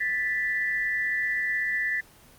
sine tone pair together, 1760 / 1976.1 Hz, A6 / B6, 0 / 0 cents, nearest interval major second, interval 200 cents, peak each -27 dBFS, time 0-2.01 s, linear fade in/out 10 ms, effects pink hiss -53 dBFS RMS until 2.38 s + Opus 24 kbps

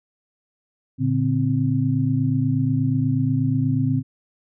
sine tone cluster, 115.6 / 143.9 / 261 Hz, A#2 / D3 / C4, -14 / -35 / -4 cents, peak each -22 dBFS, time 0.98-4.03 s, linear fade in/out 50 ms, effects none

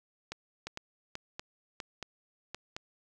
clicks, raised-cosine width 0.2 ms, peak -21 dBFS, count 9, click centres 0.32 / 0.67 / 0.774 / 1.154 / 1.395 / 1.802 / 2.027 / 2.546 / 2.765 s, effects none

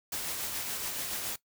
white noise with tremolo, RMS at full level -34 dBFS, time 0.12-1.36 s, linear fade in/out 5 ms, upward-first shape triangle, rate 7.1 Hz, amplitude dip 35%, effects noise-tail reverb RT60 0.1 s tail -19 dB re dry

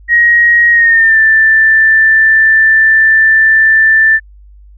sine tone with pitch glide, 1887 to 1770.8 Hz, A#6 to A6, +21 to +11 cents, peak -4 dBFS, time 0.08-4.2 s, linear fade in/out 50 ms, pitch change -110 cents, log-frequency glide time 0.71-1.19 s, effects added 50 Hz sine -35 dBFS peak until 4.77 s

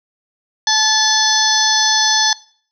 harmonic tone, 868 Hz, A5, 24 cents flat, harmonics 1 / 2 / 4 / 5 / 6 / 7, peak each -19 / -19 / -19 / -19 / -19 / -19 dBFS, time 0.67-2.33 s, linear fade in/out 2 ms, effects noise-tail reverb RT60 0.5 s tail -21 dB re dry

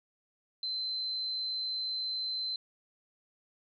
sine tone, 4077 Hz, C8, 46 cents flat, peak -32 dBFS, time 0.63-2.56 s, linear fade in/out 2 ms, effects none

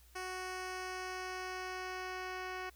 10% pulse tone with low-pass filter sweep, 370 Hz, F#4, in tune, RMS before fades -42 dBFS, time 0.15-2.7 s, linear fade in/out 10 ms, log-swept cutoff 9200 to 3800 Hz, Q 0.91, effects added 60 Hz sine -60 dBFS peak until 2.75 s + white hiss -66 dBFS RMS until 2.75 s

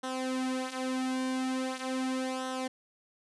sawtooth tone with flanger, 259 Hz, C4, 17 cents flat, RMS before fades -33 dBFS, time 0.03-2.68 s, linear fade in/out 10 ms, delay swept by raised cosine 0.42 to 6.22 ms, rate 0.41 Hz, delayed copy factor -0.75, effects resampled to 24000 Hz

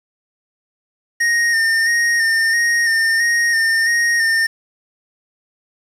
square tone with vibrato, 1840 Hz, A#6, 23 cents flat, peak -14 dBFS, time 1.2-4.47 s, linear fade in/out 10 ms, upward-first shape square, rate 1.5 Hz, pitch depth 27 cents each way, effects low-pass 9000 Hz 12 dB/octave + 7-bit

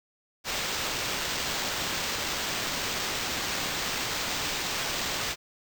white noise with sample-and-hold, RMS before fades -31 dBFS, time 0.44-5.36 s, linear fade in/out 50 ms, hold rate 11025 Hz, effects none

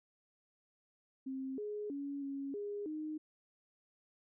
sine tone with pitch steps, 265.1 / 418.3 / 281.8 / 276.4 / 410 / 308.3 Hz, C4 / G#4 / C#4 / C#4 / G#4 / D#4, +23 / +12 / +29 / -5 / -22 / -16 cents, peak -38 dBFS, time 1.26-3.18 s, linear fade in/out 10 ms, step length 320 ms, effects none

